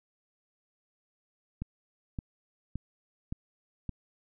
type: click train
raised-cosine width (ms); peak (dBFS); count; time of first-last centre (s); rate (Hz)
5; -22; 5; 1.62-3.893; 1.76
effects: none